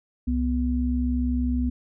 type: tone pair together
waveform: sine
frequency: 66.35 / 246.9 Hz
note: C2 / B3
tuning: +25 / 0 cents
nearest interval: octave + major seventh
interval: 2275 cents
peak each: -24 dBFS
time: 0.27-1.7 s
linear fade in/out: 10 ms
effects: none